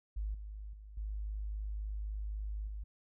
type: tone with level steps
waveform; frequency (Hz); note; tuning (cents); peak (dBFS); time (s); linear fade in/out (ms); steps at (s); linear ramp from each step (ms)
sine; 51.91; G#1; 0; -34 / -42 / -48 / -36 / -39; 0.16-2.84; 10; 0.34 / 0.73 / 0.97 / 2.67; 5
effects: none